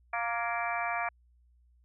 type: harmonic tone with a mistuned harmonic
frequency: 233.3 Hz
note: A#3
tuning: 2 cents sharp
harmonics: 3 / 4 / 5 / 6 / 7 / 8 / 9 / 10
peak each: -34 / -38 / -37 / -40 / -39 / -44 / -46 / -37 dBFS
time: 0.13-1.09 s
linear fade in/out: 5 ms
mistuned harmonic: 7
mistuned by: +42 cents
effects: added 60 Hz sine -61 dBFS peak until 1.84 s